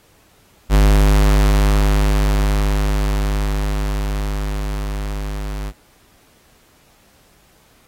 square tone with level ramp, 50.6 Hz, G#1, 44 cents flat, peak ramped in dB -9 to -24 dBFS, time 0.69-5.73 s, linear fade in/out 50 ms, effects pink hiss -54 dBFS RMS until 7.87 s + AAC 48 kbps

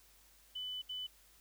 sine tone bursts at uneven times, 3000 Hz, F#7, 23 cents sharp, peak -39 dBFS, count 2, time 0.55-0.82 / 0.89-1.07 s, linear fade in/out 10 ms, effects added 50 Hz sine -69 dBFS peak until 1.4 s + white hiss -65 dBFS RMS until 1.4 s

